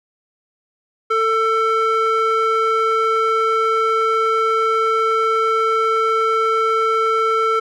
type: tone with band-pass filter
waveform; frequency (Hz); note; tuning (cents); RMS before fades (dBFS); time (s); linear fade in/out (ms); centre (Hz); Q
square; 445.9; A4; +23; -17; 1.1-7.6; 10; 1100; 3.2
effects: none